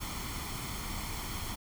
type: noise with comb filter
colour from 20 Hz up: pink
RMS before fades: -38 dBFS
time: 0-1.56 s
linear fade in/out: 20 ms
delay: 0.92 ms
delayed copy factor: +0.6
effects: none